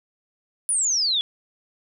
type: exponential sweep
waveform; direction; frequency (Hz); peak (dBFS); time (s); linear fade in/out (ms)
sine; down; 10040 to 3322; -19; 0.69-1.21; 0
effects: none